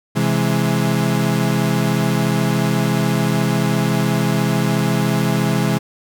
35% pulse chord, C augmented, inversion none, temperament equal, 130.81 / 164.81 / 207.7 Hz, C3 / E3 / G#3, 0 / 0 / 0 cents, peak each -18 dBFS, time 0.15-5.79 s, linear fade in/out 20 ms, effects none

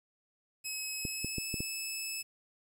10% pulse tone with pitch glide, 2565 to 2607 Hz, E7 to E7, -48 to -20 cents, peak -27 dBFS, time 0.64-2.23 s, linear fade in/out 20 ms, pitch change +28 cents, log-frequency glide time 0.97-1.46 s
clicks, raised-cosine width 3 ms, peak -23 dBFS, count 5, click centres 1.052 / 1.246 / 1.383 / 1.542 / 1.605 s
effects low-pass 12000 Hz 12 dB/octave + 10-bit

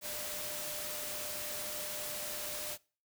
sine tone in noise, 599 Hz, D5, 34 cents sharp, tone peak -47 dBFS, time 0.01-2.78 s, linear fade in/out 50 ms, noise white, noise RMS -40 dBFS, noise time 0.01-2.78 s, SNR -10 dB, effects noise-tail reverb RT60 0.4 s tail -24 dB re dry

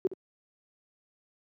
sine tone with echo, 376.5 Hz, F#4, 30 cents sharp, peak -22 dBFS, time 0.05-0.07 s, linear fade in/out 0 ms, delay 65 ms, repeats 1, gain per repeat -13 dB, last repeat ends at 0.135 s, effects high-pass 150 Hz 12 dB/octave

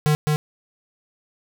square tone with echo, 151.1 Hz, D3, 50 cents sharp, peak -16 dBFS, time 0.06-0.15 s, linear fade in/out 0 ms, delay 210 ms, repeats 1, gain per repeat -2 dB, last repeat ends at 0.36 s, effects none

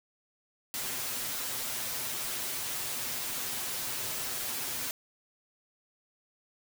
white noise with comb filter, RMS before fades -35 dBFS, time 0.74-4.91 s, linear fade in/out 0 ms, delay 7.9 ms, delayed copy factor +0.9, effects none

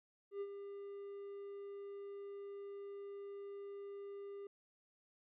triangle tone with ADSR envelope, 400.7 Hz, G4, 38 cents sharp, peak -36 dBFS, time 0.31-4.47 s, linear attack 100 ms, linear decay 53 ms, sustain -8 dB, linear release 3 ms, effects resampled to 8000 Hz

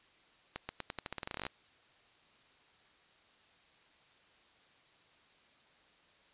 accelerating click train, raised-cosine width 0.3 ms, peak -22 dBFS, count 18, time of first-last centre 0.56-1.466 s, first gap 130 ms, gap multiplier 0.87, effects white hiss -65 dBFS RMS until 6.33 s + resampled to 8000 Hz

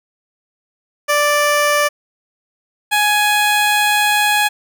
15% pulse tone pair in turn, 587.3 / 835.4 Hz, D5 / G#5, 0 / +10 cents, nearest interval tritone, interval 610 cents, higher second, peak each -6 dBFS, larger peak neither, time 1.08-1.89 / 2.91-4.49 s, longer second, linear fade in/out 20 ms, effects none

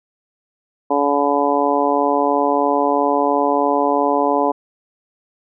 harmonic tone, 143 Hz, D3, 46 cents flat, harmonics 2 / 3 / 4 / 5 / 6 / 7, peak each -21 / -21 / -21 / -21 / -21 / -21 dBFS, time 0.9-4.52 s, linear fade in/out 10 ms, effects none

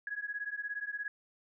sine beating tone pair, 1661.2 / 1678.2 Hz, G#6 / G#6, 0 / +18 cents, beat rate 17 Hz, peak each -39 / -39 dBFS, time 0.07-1.08 s, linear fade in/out 2 ms, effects none

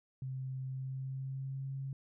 sine tone with pitch glide, 131.3 to 135.46 Hz, C3 to C#3, +6 to -40 cents, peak -37 dBFS, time 0.22-1.93 s, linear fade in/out 2 ms, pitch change +54 cents, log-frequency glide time 0.66-1.72 s, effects none

